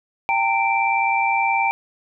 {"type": "tone cluster", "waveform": "sine", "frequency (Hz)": [790, 909, 2345], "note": ["G5", "A#5", "D7"], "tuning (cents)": [13, -44, -3], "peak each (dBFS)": -21, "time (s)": [0.29, 1.71], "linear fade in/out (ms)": 0, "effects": []}